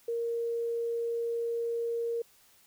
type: tone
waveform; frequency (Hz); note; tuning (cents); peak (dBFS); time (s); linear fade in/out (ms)
sine; 466.2; A#4; 0; -29; 0.08-2.22; 5
effects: white hiss -62 dBFS RMS until 2.66 s